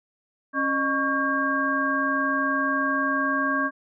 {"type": "tone cluster", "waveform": "sine", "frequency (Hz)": [274.2, 612, 1115, 1608], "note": ["C#4", "D#5", "C#6", "G6"], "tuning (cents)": [-19, -29, 10, 44], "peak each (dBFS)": [-27, -32, -26, -25], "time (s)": [0.53, 3.71], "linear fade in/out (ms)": 50, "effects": []}